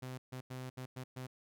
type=tone bursts at uneven times; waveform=sawtooth; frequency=128.3 Hz; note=C3; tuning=34 cents flat; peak=-38 dBFS; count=6; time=0.02-0.18 / 0.32-0.41 / 0.5-0.7 / 0.77-0.86 / 0.96-1.04 / 1.16-1.27 s; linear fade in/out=10 ms; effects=none